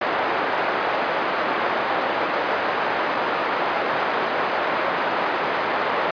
pink band-pass noise, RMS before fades -23 dBFS, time 0.01-6.11 s, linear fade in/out 5 ms, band 540 to 1600 Hz, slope 12 dB/octave, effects resampled to 11025 Hz

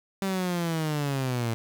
sawtooth linear sweep, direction down, 196 to 112 Hz, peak -22 dBFS, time 0.22-1.54 s, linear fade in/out 0 ms, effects 8-bit

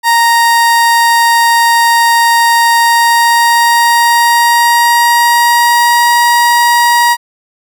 30% pulse tone with pitch glide, 932.3 to 951.9 Hz, A#5 to A#5, 0 to +36 cents, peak -3 dBFS, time 0.03-7.17 s, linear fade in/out 50 ms, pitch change +36 cents, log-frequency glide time 2.77-6.12 s, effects none

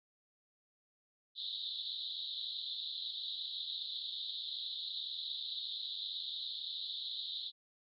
pink band-pass noise, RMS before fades -42 dBFS, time 1.35-7.52 s, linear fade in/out 50 ms, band 3500 to 4100 Hz, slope 96 dB/octave, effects none

